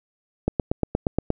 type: click train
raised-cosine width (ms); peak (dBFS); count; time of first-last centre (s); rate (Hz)
2; -7; 8; 0.48-1.304; 8.5
effects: none